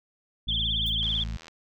harmonic tone, 55 Hz, A1, in tune, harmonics 1 / 2 / 3 / 4, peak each -31 / -37 / -41 / -43 dBFS, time 0.47-1.37 s, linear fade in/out 5 ms
sine tone with vibrato, 3322 Hz, G#7, in tune, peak -25 dBFS, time 0.48-1.24 s, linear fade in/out 10 ms, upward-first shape triangle, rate 18 Hz, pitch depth 140 cents each way
violet noise with exponential decay, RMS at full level -39 dBFS, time 0.86-0.98 s, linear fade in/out 5 ms, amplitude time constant 24 ms
click train, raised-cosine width 0.2 ms, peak -28 dBFS, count 38, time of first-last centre 1.03-1.482 s, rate 81.9 Hz
effects none

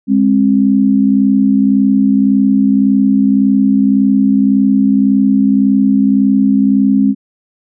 sine tone pair together, 205.4 / 267.2 Hz, G#3 / C4, -19 / +36 cents, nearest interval perfect fourth, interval 455 cents, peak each -10 dBFS, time 0.07-7.15 s, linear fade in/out 50 ms, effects none

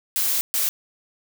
blue noise bursts at uneven times, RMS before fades -22 dBFS, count 2, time 0.16-0.41 / 0.54-0.69 s, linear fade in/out 0 ms, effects none

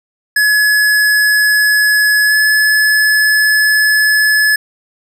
square tone with pitch glide, 1699 to 1714.8 Hz, G#6 to A6, +39 to -45 cents, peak -9 dBFS, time 0.36-4.56 s, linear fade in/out 5 ms, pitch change +16 cents, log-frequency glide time 2.27-2.34 s, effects none

